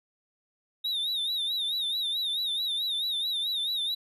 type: tone with vibrato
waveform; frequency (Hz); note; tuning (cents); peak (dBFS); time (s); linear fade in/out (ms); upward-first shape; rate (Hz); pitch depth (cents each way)
triangle; 3729; A#7; 0; -26; 0.84-3.95; 10; sine; 4.6; 100
effects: none